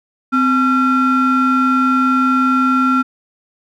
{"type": "ring-modulated tone", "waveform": "triangle", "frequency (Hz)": 554.4, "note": "C#5", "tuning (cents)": 0, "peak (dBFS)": -6, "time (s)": [0.32, 3.03], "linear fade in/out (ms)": 20, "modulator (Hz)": 813, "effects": []}